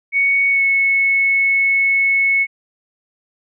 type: tone with pitch glide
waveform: sine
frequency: 2226 to 2200 Hz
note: C#7 to C#7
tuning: +7 to -14 cents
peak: -12 dBFS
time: 0.12-2.47 s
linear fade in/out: 50 ms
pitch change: -21 cents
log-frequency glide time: 0.5-0.62 s
effects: none